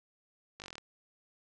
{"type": "slowing click train", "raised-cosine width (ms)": 0.2, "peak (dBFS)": -27, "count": 9, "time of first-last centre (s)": [0.6, 0.781], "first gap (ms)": 19, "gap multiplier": 1.05, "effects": ["resampled to 22050 Hz"]}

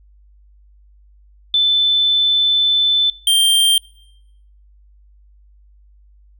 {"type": "tone pair in turn", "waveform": ["sine", "square"], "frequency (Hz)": [3520, 3171], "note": ["A7", "G7"], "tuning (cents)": [0, 19], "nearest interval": "major second", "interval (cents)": 181, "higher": "first", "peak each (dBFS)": -11, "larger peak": "neither", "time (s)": [[1.54, 3.1], [3.27, 3.78]], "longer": "first", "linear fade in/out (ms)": 2, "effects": ["noise-tail reverb RT60 0.9 s tail -26 dB re dry", "added 50 Hz sine -46 dBFS peak until 6.39 s"]}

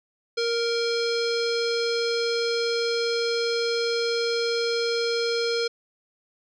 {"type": "tone with low-pass filter", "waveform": "square", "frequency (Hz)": 466.2, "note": "A#4", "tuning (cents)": 0, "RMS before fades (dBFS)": -25, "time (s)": [0.37, 5.68], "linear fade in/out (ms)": 10, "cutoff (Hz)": 4700, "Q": 6.2, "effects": []}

